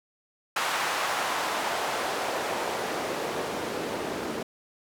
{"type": "noise with band-pass filter sweep", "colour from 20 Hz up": "white", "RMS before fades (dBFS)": -30, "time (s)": [0.56, 4.43], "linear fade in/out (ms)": 5, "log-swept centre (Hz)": [1100, 320], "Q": 1.1, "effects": []}